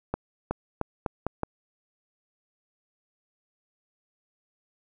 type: accelerating click train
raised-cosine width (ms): 1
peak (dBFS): -13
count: 6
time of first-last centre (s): 0.14-1.433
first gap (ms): 370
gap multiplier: 0.82
effects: none